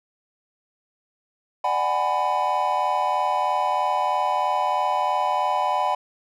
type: chord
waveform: triangle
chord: G# half-diminished seventh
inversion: second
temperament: just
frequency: 598 / 747.5 / 830.6 / 996.7 Hz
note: D5 / F#5 / G#5 / B5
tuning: +31 / +17 / 0 / +16 cents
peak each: -27 / -23 / -24 / -22 dBFS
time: 1.64-5.95 s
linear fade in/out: 5 ms
effects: none